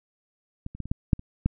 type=clicks; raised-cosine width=5 ms; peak=-21 / -28 / -19 / -25 / -13 / -6 / -27 / -10 dBFS; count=8; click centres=0.664 / 0.75 / 0.803 / 0.856 / 0.915 / 1.132 / 1.194 / 1.46 s; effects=none